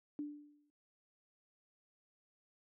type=tone with exponential decay; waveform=sine; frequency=294.1 Hz; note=D4; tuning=3 cents sharp; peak=-36 dBFS; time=0.19-0.7 s; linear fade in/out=0 ms; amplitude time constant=110 ms; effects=high-pass 150 Hz 12 dB/octave